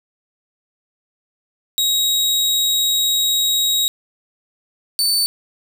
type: tone pair in turn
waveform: sawtooth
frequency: 3804 / 4524 Hz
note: A#7 / C#8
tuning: +34 / +34 cents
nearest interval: minor third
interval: 300 cents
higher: second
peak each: -12 dBFS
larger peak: neither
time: 1.78-3.88 / 4.99-5.26 s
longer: first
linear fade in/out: 0 ms
effects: none